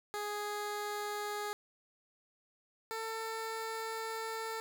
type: tone pair in turn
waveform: 15% pulse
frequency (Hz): 415.3 / 447.2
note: G#4 / A4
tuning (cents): 0 / +28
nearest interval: minor second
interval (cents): 128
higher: second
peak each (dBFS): -30 / -31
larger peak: first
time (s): 0.14-1.53 / 2.91-4.6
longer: second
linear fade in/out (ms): 0
effects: none